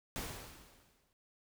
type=noise with exponential decay; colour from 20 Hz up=pink; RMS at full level=-39 dBFS; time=0.16-1.13 s; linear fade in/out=0 ms; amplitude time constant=210 ms; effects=none